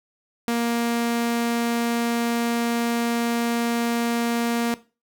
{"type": "tone", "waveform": "sawtooth", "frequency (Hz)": 234.7, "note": "A#3", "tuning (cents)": 12, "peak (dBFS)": -17, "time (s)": [0.48, 4.74], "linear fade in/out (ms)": 0, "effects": ["noise-tail reverb RT60 0.3 s tail -17 dB re dry"]}